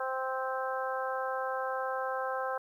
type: harmonic tone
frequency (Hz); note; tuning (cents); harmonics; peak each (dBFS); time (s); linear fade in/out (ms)
261.6; C4; 0; 2 / 3 / 4 / 5 / 6; -35 / -37 / -38 / -39 / -40; 0-2.58; 5
effects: 11-bit